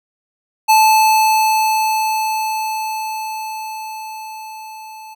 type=tone with level ramp; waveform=square; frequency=872 Hz; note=A5; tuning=16 cents flat; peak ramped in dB=-8 to -34 dBFS; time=0.68-5.15 s; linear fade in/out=20 ms; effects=none